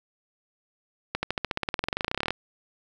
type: accelerating click train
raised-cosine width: 0.3 ms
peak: -10 dBFS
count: 26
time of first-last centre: 1.15-2.306 s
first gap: 80 ms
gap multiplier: 0.95
effects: 8-bit